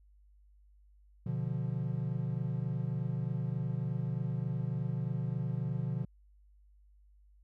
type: chord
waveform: triangle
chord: B diminished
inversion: none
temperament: equal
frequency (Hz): 123.47 / 146.83 / 174.61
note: B2 / D3 / F3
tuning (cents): 0 / 0 / 0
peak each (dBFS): -33 / -34 / -36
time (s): 1.26-6.05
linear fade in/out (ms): 5
effects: added 50 Hz sine -59 dBFS peak until 7.43 s